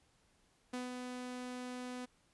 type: tone with ADSR envelope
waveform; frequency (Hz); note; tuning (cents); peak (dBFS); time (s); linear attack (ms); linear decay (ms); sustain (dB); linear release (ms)
sawtooth; 249.7; B3; +19; -34; 0.73-2.06; 8; 160; -4; 15
effects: pink hiss -72 dBFS RMS until 2.33 s + resampled to 24000 Hz